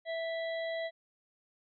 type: harmonic tone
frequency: 658 Hz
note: E5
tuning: 3 cents flat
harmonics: 1 / 3 / 5 / 6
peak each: -34 / -41 / -49 / -49 dBFS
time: 0.05-0.91 s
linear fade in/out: 50 ms
effects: none